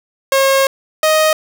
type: tone pair in turn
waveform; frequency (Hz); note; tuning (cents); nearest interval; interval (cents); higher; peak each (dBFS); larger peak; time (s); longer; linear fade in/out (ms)
sawtooth; 541 / 624.5; C#5 / D#5; -42 / +6; major second; 248; second; -6; neither; 0.32-0.67 / 1.03-1.33; first; 2
effects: none